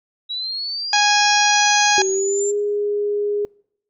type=linear sweep; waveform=sine; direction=up; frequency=3859 to 7360 Hz; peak=-23 dBFS; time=0.29-2.52 s; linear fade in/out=20 ms
type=harmonic tone; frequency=827 Hz; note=G#5; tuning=8 cents flat; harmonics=1 / 2 / 3 / 4 / 5 / 6 / 7 / 8; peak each=-17 / -20 / -22 / -23 / -24 / -25 / -25 / -26 dBFS; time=0.93-2.02 s; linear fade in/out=2 ms
type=tone with pitch glide; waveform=sine; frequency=382.5 to 412.3 Hz; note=G4 to G#4; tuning=-42 to -13 cents; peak=-18 dBFS; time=1.98-3.45 s; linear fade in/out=0 ms; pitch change=+129 cents; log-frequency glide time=2.11-2.55 s
effects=noise-tail reverb RT60 0.7 s tail -26 dB re dry